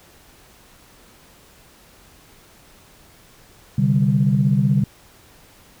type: chord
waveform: sine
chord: C suspended second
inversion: none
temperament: equal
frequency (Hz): 130.81 / 146.83 / 196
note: C3 / D3 / G3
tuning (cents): 0 / 0 / 0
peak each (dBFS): -18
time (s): 3.78-4.84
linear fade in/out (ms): 5
effects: tanh soft clip ceiling -5 dBFS + pink hiss -50 dBFS RMS until 5.8 s